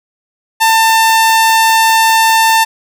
sawtooth tone, 895 Hz, A5, 29 cents sharp, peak -3 dBFS, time 0.6-2.65 s, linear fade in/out 20 ms, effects none

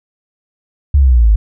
sine exponential sweep, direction down, 73.42 to 50.5 Hz, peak -5 dBFS, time 0.94-1.36 s, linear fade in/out 5 ms, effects none

